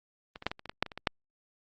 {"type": "clicks", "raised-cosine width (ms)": 0.3, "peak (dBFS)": [-26, -27, -12, -20, -30, -26, -21, -9, -25, -28, -22, -8], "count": 12, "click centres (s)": [0.359, 0.424, 0.466, 0.515, 0.594, 0.657, 0.695, 0.826, 0.863, 0.918, 0.976, 1.072], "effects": ["Opus 32 kbps"]}